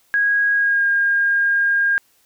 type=tone with pitch glide; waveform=sine; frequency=1646 to 1615.9 Hz; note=G#6 to G#6; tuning=-16 to -48 cents; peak=-14 dBFS; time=0.14-1.98 s; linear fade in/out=0 ms; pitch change=-32 cents; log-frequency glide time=0.53-0.87 s; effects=white hiss -59 dBFS RMS until 2.25 s